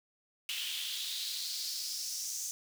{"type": "noise with high-pass filter sweep", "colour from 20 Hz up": "pink", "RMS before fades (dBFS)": -38, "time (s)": [0.49, 2.51], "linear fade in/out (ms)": 0, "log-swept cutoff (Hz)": [2900, 6500], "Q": 4, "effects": []}